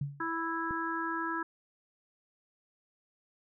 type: tone with exponential decay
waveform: sine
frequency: 141.9 Hz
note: C#3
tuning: 41 cents sharp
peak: -28 dBFS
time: 0.01-0.3 s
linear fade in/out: 5 ms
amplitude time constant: 63 ms
type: harmonic tone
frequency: 329.6 Hz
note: E4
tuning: in tune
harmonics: 1 / 3 / 4 / 5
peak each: -37 / -37 / -37 / -37 dBFS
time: 0.2-1.43 s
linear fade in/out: 5 ms
type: click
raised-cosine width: 3 ms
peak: -28 dBFS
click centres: 0.709 s
effects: none

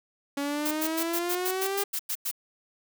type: exponential sweep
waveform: sawtooth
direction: up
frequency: 280 to 403.7 Hz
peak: -24 dBFS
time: 0.37-1.84 s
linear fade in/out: 5 ms
type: noise bursts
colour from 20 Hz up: blue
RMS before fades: -30 dBFS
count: 11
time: 0.65-2.314 s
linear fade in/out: 10 ms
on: 64 ms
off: 96 ms
effects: none

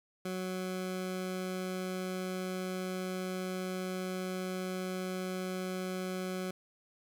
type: tone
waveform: 20% pulse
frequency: 185 Hz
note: F#3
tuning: in tune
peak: -30 dBFS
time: 0.25-6.51 s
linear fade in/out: 5 ms
effects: none

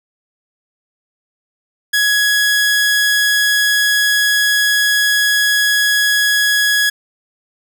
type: tone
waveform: sawtooth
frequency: 1673 Hz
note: G#6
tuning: 12 cents sharp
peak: -8 dBFS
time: 1.93-6.9 s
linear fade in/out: 10 ms
effects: none

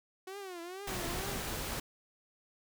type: tone with vibrato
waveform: sawtooth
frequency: 369.1 Hz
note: F#4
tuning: 4 cents flat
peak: -38 dBFS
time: 0.27-1.38 s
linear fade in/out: 5 ms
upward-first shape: triangle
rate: 2.2 Hz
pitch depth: 180 cents each way
type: noise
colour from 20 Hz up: pink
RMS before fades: -38 dBFS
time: 0.87-1.8 s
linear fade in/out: 5 ms
effects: none

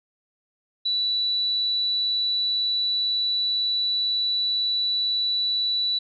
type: tone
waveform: sine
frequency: 3951 Hz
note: B7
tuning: in tune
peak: -21 dBFS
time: 0.85-5.99 s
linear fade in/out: 10 ms
effects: none

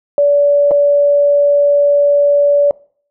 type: tone with dropouts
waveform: sine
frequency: 575 Hz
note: D5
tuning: 37 cents flat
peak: -7 dBFS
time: 0.18-2.71 s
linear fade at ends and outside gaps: 1 ms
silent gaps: 0.71-0.715 s
effects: noise-tail reverb RT60 0.5 s tail -23 dB re dry

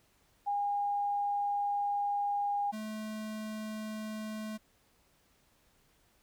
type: tone pair in turn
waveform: sine / square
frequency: 813 / 216 Hz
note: G#5 / A3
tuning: -37 / -32 cents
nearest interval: octave + major seventh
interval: 2295 cents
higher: first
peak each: -29 / -38 dBFS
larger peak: first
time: 0.46-2.72 / 2.72-4.58 s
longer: first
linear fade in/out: 20 ms
effects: pink hiss -69 dBFS RMS until 6.22 s

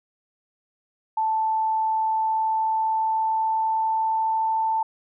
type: tone with pitch glide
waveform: sine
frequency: 880 to 887.1 Hz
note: A5 to A5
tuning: 0 to +14 cents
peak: -20 dBFS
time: 1.17-4.83 s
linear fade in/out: 5 ms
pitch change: +14 cents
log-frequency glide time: 1.83-4.51 s
effects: none

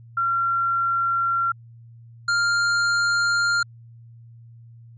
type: tone pair in turn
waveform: sine / square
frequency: 1370 / 1398.8 Hz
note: F6 / F6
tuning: -34 / +2 cents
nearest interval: unison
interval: 36 cents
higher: second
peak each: -19 dBFS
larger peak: neither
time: 0.17-1.52 / 2.28-3.63 s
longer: neither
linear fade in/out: 5 ms
effects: added 116 Hz sine -43 dBFS peak until 4.97 s + resampled to 16000 Hz

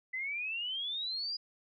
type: exponential sweep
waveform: sine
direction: up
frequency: 2000 to 4934 Hz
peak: -34 dBFS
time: 0.13-1.37 s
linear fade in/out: 10 ms
effects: none

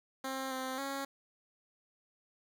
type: tone with pitch steps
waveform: 10% pulse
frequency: 265.4 / 260.7 / 274.7 Hz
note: C4 / C4 / C#4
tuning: +25 / -6 / -16 cents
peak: -28 dBFS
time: 0.24-1.05 s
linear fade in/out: 5 ms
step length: 270 ms
effects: none

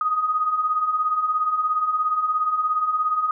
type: beating tone pair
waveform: sine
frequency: 1234 / 1251 Hz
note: D#6 / D#6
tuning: -15 / +9 cents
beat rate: 17 Hz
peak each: -27 / -20 dBFS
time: 0.01-3.31 s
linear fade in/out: 2 ms
effects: none

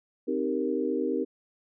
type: chord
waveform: sine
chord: C minor seventh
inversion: none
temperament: equal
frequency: 261.6 / 311.1 / 392 / 466.2 Hz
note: C4 / Eb4 / G4 / Bb4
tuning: 0 / 0 / 0 / 0 cents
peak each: -31 dBFS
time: 0.27-1.25 s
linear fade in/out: 20 ms
effects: none

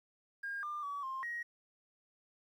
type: tone with pitch steps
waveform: triangle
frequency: 1616 / 1197 / 1139 / 1058 / 1889 Hz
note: G#6 / D6 / C#6 / C6 / A#6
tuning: -48 / +33 / +47 / +19 / +22 cents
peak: -34 dBFS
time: 0.43-1.43 s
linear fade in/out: 10 ms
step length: 200 ms
effects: tanh soft clip ceiling -35 dBFS + 12-bit

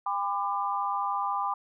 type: tone cluster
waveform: sine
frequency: 805 / 1005 / 1191 Hz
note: G5 / B5 / D6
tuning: +46 / +30 / +24 cents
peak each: -31 dBFS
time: 0.06-1.54 s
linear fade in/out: 5 ms
effects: none

